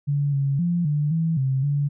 sine tone with pitch steps, 143.2 / 138.7 / 173.3 / 147.8 / 163.3 / 133.1 / 143.5 Hz, D3 / C#3 / F3 / D3 / E3 / C3 / D3, -43 / +1 / -13 / +11 / -16 / +30 / -40 cents, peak -19 dBFS, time 0.07-1.89 s, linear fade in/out 20 ms, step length 260 ms, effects none

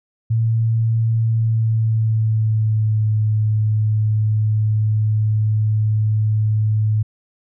sine tone with pitch glide, 113.2 to 107.71 Hz, A2 to A2, +50 to -36 cents, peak -14 dBFS, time 0.3-7.03 s, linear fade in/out 10 ms, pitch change -86 cents, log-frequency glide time 1.21-3.13 s, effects none

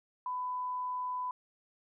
sine tone, 1000 Hz, B5, 21 cents sharp, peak -33 dBFS, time 0.26-1.31 s, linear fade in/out 2 ms, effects none

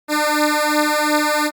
10% pulse beating tone pair, 298.8 / 301.6 Hz, D4 / D4, +30 / +46 cents, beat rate 2.8 Hz, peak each -10 dBFS, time 0.08-1.51 s, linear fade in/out 50 ms, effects Opus 48 kbps

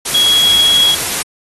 sine tone in noise, 3322 Hz, G#7, in tune, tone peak -8 dBFS, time 0.14-0.95 s, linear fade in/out 10 ms, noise white, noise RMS -18 dBFS, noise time 0.05-1.23 s, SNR +7 dB, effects AAC 32 kbps

